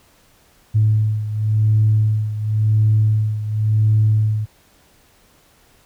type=beating tone pair; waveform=sine; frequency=107.6 / 108.53 Hz; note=A2 / A2; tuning=-38 / -23 cents; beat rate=0.93 Hz; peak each=-14 / -19 dBFS; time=0.74-4.46 s; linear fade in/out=20 ms; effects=tanh soft clip ceiling -6 dBFS + pink hiss -54 dBFS RMS until 5.85 s